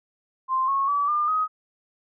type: tone with pitch steps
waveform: sine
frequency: 1046.5 / 1096 / 1147.8 / 1202.1 / 1259 Hz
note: C6 / C#6 / D6 / D6 / D#6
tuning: 0 / -20 / -40 / +40 / +20 cents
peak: -20 dBFS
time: 0.48-1.48 s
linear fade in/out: 50 ms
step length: 200 ms
effects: none